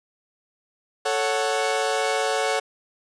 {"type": "chord", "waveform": "sawtooth", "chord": "F# minor", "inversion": "first", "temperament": "equal", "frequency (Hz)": [440, 554.4, 740], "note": ["A4", "C#5", "F#5"], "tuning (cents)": [0, 0, 0], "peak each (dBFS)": -22, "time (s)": [1.05, 2.6], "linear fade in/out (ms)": 10, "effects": ["resampled to 22050 Hz"]}